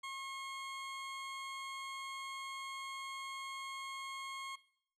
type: tone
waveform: 20% pulse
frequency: 1081 Hz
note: C#6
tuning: 44 cents flat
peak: -37 dBFS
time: 0.03-4.56 s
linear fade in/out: 10 ms
effects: noise-tail reverb RT60 0.6 s tail -18 dB re dry + low-pass 8000 Hz 12 dB/octave